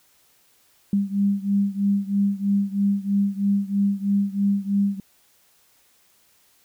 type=beating tone pair; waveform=sine; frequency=198.7 / 201.8 Hz; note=G3 / G#3; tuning=+24 / -49 cents; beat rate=3.1 Hz; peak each=-21 / -23 dBFS; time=0.93-5 s; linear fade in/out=2 ms; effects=white hiss -60 dBFS RMS until 6.64 s